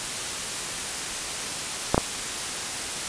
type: clicks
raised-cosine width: 1 ms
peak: -3 dBFS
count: 2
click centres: 1.945 / 1.979 s
effects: white hiss -30 dBFS RMS until 3.08 s + resampled to 22050 Hz